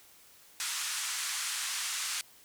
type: band-pass noise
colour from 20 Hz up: white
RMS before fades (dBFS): -35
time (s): 0.6-2.21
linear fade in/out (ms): 0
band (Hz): 1100 to 9400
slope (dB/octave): 24
effects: white hiss -58 dBFS RMS until 2.44 s